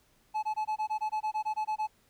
triangle tone bursts, 860 Hz, A5, 40 cents flat, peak -26 dBFS, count 14, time 0.34-1.873 s, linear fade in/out 20 ms, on 90 ms, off 21 ms, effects pink hiss -67 dBFS RMS until 2.09 s

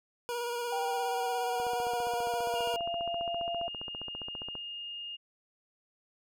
25% pulse tone with vibrato, 477.8 Hz, A#4, 43 cents sharp, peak -29 dBFS, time 0.29-2.76 s, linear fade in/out 0 ms, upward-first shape square, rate 17 Hz, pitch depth 20 cents each way
sine tone with pitch glide, 784 to 686.5 Hz, G5 to F5, 0 to -30 cents, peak -32 dBFS, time 0.72-3.68 s, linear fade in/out 5 ms, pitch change -230 cents, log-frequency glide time 0.84-2.68 s
click train, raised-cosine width 1 ms, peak -29 dBFS, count 45, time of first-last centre 1.6-4.553 s, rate 14.9 Hz
sine tone, 2835 Hz, F7, 25 cents sharp, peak -38 dBFS, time 2.54-5.17 s, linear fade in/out 20 ms
effects none

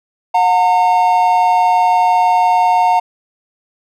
triangle tone pair together, 724.6 / 913 Hz, F#5 / A#5, -36 / -36 cents, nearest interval major third, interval 400 cents, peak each -10 dBFS, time 0.34-3 s, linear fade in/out 10 ms, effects none

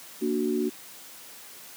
sine chord, Bb augmented, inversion none, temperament equal, 233.1 / 293.7 / 370 Hz, Bb3 / D4 / F#4, 0 / 0 / 0 cents, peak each -28 / -29 / -27 dBFS, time 0.21-0.7 s, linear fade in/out 20 ms, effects white hiss -46 dBFS RMS until 1.76 s + high-pass 150 Hz 12 dB/octave

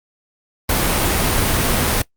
pink noise, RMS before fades -17 dBFS, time 0.69-2.02 s, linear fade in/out 5 ms, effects noise-tail reverb RT60 0.1 s tail -20 dB re dry + Opus 32 kbps

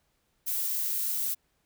violet noise, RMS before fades -30 dBFS, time 0.46-1.35 s, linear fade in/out 20 ms, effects pink hiss -73 dBFS RMS until 1.65 s

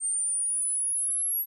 sine linear sweep, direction up, 8680 to 11510 Hz, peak -25 dBFS, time 0-1.46 s, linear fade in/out 50 ms, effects none

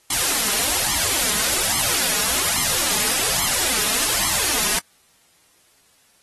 white noise with flanger, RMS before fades -20 dBFS, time 0.1-4.79 s, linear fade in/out 5 ms, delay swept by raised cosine 0.94 to 4.84 ms, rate 1.2 Hz, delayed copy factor +0.85, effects white hiss -58 dBFS RMS until 6.22 s + AAC 32 kbps

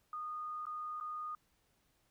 sine tone with dropouts, 1230 Hz, D#6, 20 cents flat, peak -39 dBFS, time 0.13-1.35 s, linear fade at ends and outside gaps 2 ms, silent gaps 0.655-0.667 / 1.001-1.009 s, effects pink hiss -75 dBFS RMS until 2.1 s

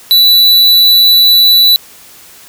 square tone, 3959 Hz, B7, 3 cents sharp, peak -4 dBFS, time 0.11-1.76 s, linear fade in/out 0 ms, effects white hiss -37 dBFS RMS until 2.48 s

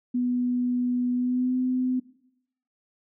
sine tone with pitch glide, 246.9 to 254.4 Hz, B3 to C4, 0 to -48 cents, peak -22 dBFS, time 0.14-2 s, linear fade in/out 10 ms, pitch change +52 cents, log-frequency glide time 1.14-1.56 s, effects noise-tail reverb RT60 0.8 s tail -19 dB re dry

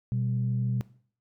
sine tone pair together, 123.47 / 196 Hz, B2 / G3, 0 / 0 cents, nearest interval minor sixth, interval 800 cents, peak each -25 / -33 dBFS, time 0.12-0.81 s, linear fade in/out 0 ms, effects noise-tail reverb RT60 0.5 s tail -19 dB re dry + tanh soft clip ceiling -18 dBFS

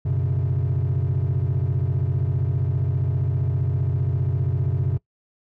triangle chord, F# suspended fourth, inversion none, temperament equal with one note detuned, 92.93 / 123.47 / 138.59 Hz, F#2 / B2 / C#3, +8 / 0 / 0 cents, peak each -21 dBFS, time 0.05-4.98 s, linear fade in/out 10 ms, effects noise-tail reverb RT60 0.1 s tail -20 dB re dry + tanh soft clip ceiling -14 dBFS

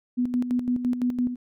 sine tone with tremolo, 246.9 Hz, B3, in tune, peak -20 dBFS, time 0.17-1.36 s, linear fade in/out 20 ms, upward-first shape square, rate 5.9 Hz, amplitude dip 60%, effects none

